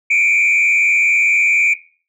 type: tone with frequency modulation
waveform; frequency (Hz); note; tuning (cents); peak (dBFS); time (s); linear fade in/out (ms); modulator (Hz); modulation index
sine; 2349; D7; 0; -9; 0.1-1.74; 10; 84.2; 1.3
effects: noise-tail reverb RT60 0.4 s tail -19 dB re dry + tanh soft clip ceiling -9 dBFS